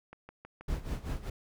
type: click train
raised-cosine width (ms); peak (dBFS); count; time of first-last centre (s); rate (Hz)
0.5; -32; 4; 0.13-0.61; 6.25
type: noise with tremolo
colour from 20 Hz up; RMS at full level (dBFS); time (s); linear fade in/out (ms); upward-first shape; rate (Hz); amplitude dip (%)
brown; -33; 0.68-1.3; 5; sine; 5.2; 80
effects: none